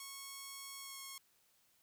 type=tone with pitch glide; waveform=5% pulse; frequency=1100 to 1088 Hz; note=C#6 to C#6; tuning=-14 to -33 cents; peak=-35 dBFS; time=0-1.18 s; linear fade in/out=2 ms; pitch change=-19 cents; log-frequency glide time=0.78-1 s; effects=white hiss -73 dBFS RMS until 1.82 s